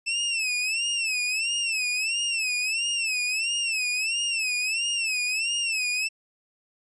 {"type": "tone with vibrato", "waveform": "sawtooth", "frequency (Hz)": 2637, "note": "E7", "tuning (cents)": 0, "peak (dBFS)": -21, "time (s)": [0.06, 6.09], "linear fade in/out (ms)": 20, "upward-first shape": "sine", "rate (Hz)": 1.5, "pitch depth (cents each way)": 130, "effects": ["resampled to 22050 Hz"]}